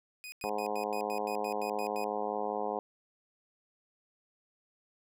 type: tone bursts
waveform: sawtooth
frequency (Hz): 2489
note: D#7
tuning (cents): 0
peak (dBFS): -39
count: 11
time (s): 0.24-2.041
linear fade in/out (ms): 0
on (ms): 81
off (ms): 91
type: harmonic tone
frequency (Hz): 104.8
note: G#2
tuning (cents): +16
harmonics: 2 / 3 / 4 / 5 / 6 / 7 / 8 / 9 / 10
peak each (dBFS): -44 / -45 / -38 / -38 / -43 / -37 / -40 / -42 / -46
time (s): 0.44-2.79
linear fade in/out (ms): 0
effects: none